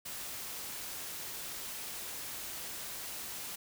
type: noise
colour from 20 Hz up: white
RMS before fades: -42 dBFS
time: 0.05-3.56 s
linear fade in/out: 10 ms
effects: none